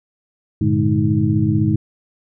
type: tone cluster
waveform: sine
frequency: 99.9 / 115.7 / 147.4 / 210 / 315.6 Hz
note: G2 / A#2 / D3 / G#3 / D#4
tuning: +33 / -13 / +7 / +19 / +25 cents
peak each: -20 dBFS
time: 0.61-1.76 s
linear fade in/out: 5 ms
effects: none